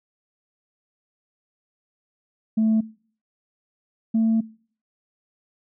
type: tone pair in turn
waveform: sine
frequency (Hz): 220 / 224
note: A3 / A3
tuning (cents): 0 / +31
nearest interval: unison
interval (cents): 31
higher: second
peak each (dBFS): -15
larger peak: neither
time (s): 2.57-2.81 / 4.14-4.41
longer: second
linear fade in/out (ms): 10
effects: noise-tail reverb RT60 0.5 s tail -23 dB re dry + tanh soft clip ceiling -14 dBFS